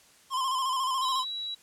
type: tone with vibrato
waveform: square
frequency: 1046.5 Hz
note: C6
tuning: in tune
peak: -27 dBFS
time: 0.3-1.25 s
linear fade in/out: 50 ms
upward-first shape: square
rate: 14 Hz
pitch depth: 45 cents each way
type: tone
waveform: sine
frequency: 3902 Hz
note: B7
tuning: 22 cents flat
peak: -32 dBFS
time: 1.02-1.55 s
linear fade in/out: 10 ms
effects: white hiss -58 dBFS RMS until 1.62 s + low-pass 10000 Hz 12 dB/octave